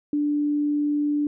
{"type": "tone", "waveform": "sine", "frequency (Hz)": 293.7, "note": "D4", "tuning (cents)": 0, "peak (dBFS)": -20, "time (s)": [0.13, 1.27], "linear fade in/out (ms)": 2, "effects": []}